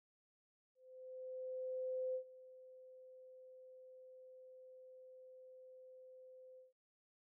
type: tone with ADSR envelope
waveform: sine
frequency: 514 Hz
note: C5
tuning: 31 cents flat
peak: -37 dBFS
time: 0.75-6.73 s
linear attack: 1400 ms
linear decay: 85 ms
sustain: -19 dB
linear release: 150 ms
effects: none